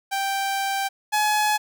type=tone pair in turn; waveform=sawtooth; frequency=784 / 846.5 Hz; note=G5 / G#5; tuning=0 / +33 cents; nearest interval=minor second; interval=133 cents; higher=second; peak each=-19 / -15 dBFS; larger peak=second; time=0.11-0.89 / 1.12-1.58 s; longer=first; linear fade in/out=20 ms; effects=none